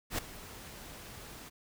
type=noise with ADSR envelope; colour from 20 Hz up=pink; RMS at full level=-32 dBFS; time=0.1-1.5 s; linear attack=84 ms; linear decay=6 ms; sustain=-16 dB; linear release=21 ms; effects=none